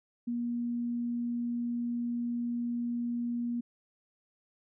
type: tone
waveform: sine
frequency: 238.5 Hz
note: A#3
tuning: 40 cents sharp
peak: -30 dBFS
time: 0.27-3.61 s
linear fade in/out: 10 ms
effects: none

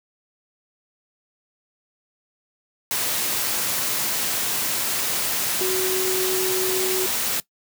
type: tone in noise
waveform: sine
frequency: 373.1 Hz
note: F#4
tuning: 14 cents sharp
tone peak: -23 dBFS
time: 5.61-7.06 s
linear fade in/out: 0 ms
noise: white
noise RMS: -24 dBFS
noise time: 2.91-7.4 s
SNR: -2 dB
effects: noise-tail reverb RT60 0.1 s tail -20 dB re dry + high-pass 100 Hz 12 dB/octave

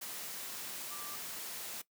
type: tone in noise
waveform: sine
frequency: 1178 Hz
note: D6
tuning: 5 cents sharp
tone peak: -48 dBFS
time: 0.9-1.16 s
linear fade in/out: 10 ms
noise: white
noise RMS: -43 dBFS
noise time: 0.01-1.82 s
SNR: -8 dB
effects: noise-tail reverb RT60 0.1 s tail -18 dB re dry + high-pass 150 Hz 12 dB/octave

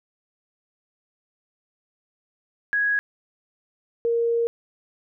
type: tone pair in turn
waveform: sine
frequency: 1661.2 / 466.2 Hz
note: G#6 / A#4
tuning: 0 / 0 cents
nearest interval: octave + minor seventh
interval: 2200 cents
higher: first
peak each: -19 dBFS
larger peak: neither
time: 2.73-2.99 / 4.05-4.47 s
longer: second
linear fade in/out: 0 ms
effects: none

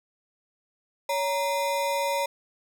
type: ring-modulated tone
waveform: square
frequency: 749 Hz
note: F#5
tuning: 21 cents sharp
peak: -22 dBFS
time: 1.09-2.26 s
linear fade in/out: 5 ms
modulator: 188 Hz
effects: none

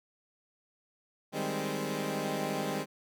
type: chord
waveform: 15% pulse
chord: Ab major seventh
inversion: second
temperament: equal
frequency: 155.56 / 196 / 207.7 / 261.6 Hz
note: Eb3 / G3 / Ab3 / C4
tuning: 0 / 0 / 0 / 0 cents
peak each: -31 dBFS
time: 1.32-2.86 s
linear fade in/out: 50 ms
effects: none

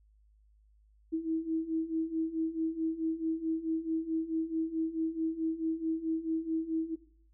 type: beating tone pair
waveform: sine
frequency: 320 / 324.6 Hz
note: D#4 / E4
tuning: +49 / -27 cents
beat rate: 4.6 Hz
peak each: -35 / -31 dBFS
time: 1.12-6.96 s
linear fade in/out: 20 ms
effects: noise-tail reverb RT60 0.6 s tail -17 dB re dry + added 52 Hz sine -61 dBFS peak until 7.33 s

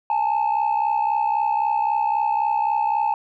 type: tone pair together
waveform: sine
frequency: 830.6 / 894.4 Hz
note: G#5 / A5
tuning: 0 / +28 cents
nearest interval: minor second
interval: 128 cents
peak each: -19 dBFS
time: 0.1-3.14 s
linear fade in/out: 2 ms
effects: tanh soft clip ceiling -15 dBFS

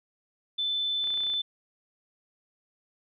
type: tone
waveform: sine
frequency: 3520 Hz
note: A7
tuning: in tune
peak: -26 dBFS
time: 0.58-1.42 s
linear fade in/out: 10 ms
type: clicks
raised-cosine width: 0.3 ms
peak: -30 dBFS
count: 10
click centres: 1.041 / 1.073 / 1.105 / 1.14 / 1.175 / 1.206 / 1.236 / 1.268 / 1.3 / 1.338 s
effects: none

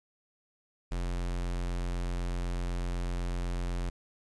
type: tone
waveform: square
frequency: 44 Hz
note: F1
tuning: 14 cents sharp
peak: -31 dBFS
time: 0.91-3.9 s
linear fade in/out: 10 ms
effects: resampled to 22050 Hz + 11-bit

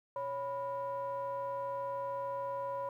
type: ring-modulated tone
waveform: triangle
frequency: 216.5 Hz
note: A3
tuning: 28 cents flat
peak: -30 dBFS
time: 0.16-2.89 s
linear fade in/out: 2 ms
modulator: 771 Hz
effects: 12-bit

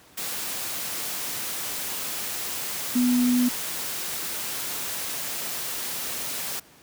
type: tone in noise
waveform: sine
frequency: 246.9 Hz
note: B3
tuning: in tune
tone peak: -18 dBFS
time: 2.95-3.49 s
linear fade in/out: 10 ms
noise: white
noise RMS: -31 dBFS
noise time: 0.17-6.6 s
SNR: +10 dB
effects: pink hiss -53 dBFS RMS until 6.82 s + high-pass 100 Hz 12 dB/octave

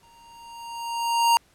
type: tone with exponential growth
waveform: square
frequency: 932.3 Hz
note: A#5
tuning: in tune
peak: -15 dBFS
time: 0.03-1.37 s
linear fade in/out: 0 ms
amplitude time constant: 290 ms
effects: pink hiss -60 dBFS RMS until 1.54 s + low-pass 12000 Hz 12 dB/octave

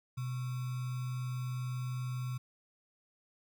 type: tone with sample-and-hold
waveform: sine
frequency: 126.2 Hz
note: B2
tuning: 38 cents sharp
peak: -34 dBFS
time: 0.17-2.38 s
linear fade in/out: 10 ms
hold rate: 1225 Hz
effects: none

